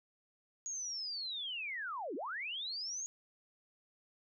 sine linear two-way sweep, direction down then up, 6720 to 246.9 to 6720 Hz, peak -38 dBFS, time 0.66-3.06 s, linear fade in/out 0 ms, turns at 2.15 s, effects none

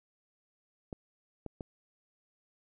clicks, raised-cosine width 2 ms, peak -26 dBFS, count 3, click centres 0.928 / 1.463 / 1.608 s, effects none

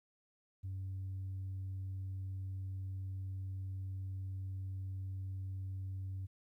sine tone, 95.3 Hz, G2, 48 cents flat, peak -37 dBFS, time 0.63-6.27 s, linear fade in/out 20 ms, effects tanh soft clip ceiling -37 dBFS + 13-bit

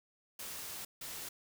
white noise bursts at uneven times, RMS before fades -44 dBFS, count 2, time 0.39-0.85 / 1.01-1.29 s, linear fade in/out 5 ms, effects none

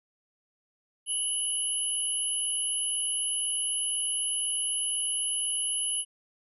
sine tone pair together, 2960 / 10558 Hz, F#7 / E9, 0 / +2 cents, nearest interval octave + minor seventh, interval 2202 cents, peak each -33 / -28 dBFS, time 1.06-6.05 s, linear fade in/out 50 ms, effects none

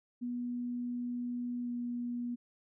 sine tone with pitch glide, 243.5 to 241.4 Hz, B3 to B3, -24 to -39 cents, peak -34 dBFS, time 0.21-2.36 s, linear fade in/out 20 ms, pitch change -15 cents, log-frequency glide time 1.63-1.69 s, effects none

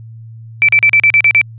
sine tone bursts, 2326 Hz, D7, 17 cents flat, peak -5 dBFS, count 8, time 0.62-1.414 s, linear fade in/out 0 ms, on 66 ms, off 38 ms, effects added 113 Hz sine -30 dBFS peak until 1.58 s + resampled to 8000 Hz

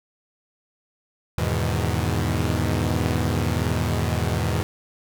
sawtooth chord, E major seventh, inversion none, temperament equal, 82.41 / 103.83 / 123.47 / 155.56 Hz, E2 / G#2 / B2 / D#3, 0 / 0 / 0 / 0 cents, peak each -21 / -22 / -23 / -26 dBFS, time 1.38-4.63 s, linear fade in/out 0 ms, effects none

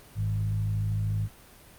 sine tone with frequency modulation, 104.7 Hz, G#2, 15 cents sharp, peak -25 dBFS, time 0.15-1.29 s, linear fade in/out 50 ms, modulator 53.4 Hz, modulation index 0.63, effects pink hiss -52 dBFS RMS until 1.78 s + Opus 32 kbps

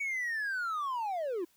triangle linear sweep, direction down, 2263 to 321.7 Hz, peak -29 dBFS, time 0-1.45 s, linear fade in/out 10 ms, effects tanh soft clip ceiling -25 dBFS + white hiss -68 dBFS RMS until 1.56 s

